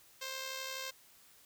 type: tone with amplitude modulation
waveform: 5% pulse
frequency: 527 Hz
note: C5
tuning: 12 cents sharp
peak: -26 dBFS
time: 0.21-0.91 s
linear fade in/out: 10 ms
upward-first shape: sine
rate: 72 Hz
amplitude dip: 40%
effects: white hiss -62 dBFS RMS until 1.45 s